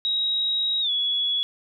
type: tone with pitch glide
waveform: sine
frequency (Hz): 3813 to 3377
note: A#7 to G#7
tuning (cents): +38 to +28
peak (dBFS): -21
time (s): 0.05-1.43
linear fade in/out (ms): 0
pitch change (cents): -210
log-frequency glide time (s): 0.81-0.91
effects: none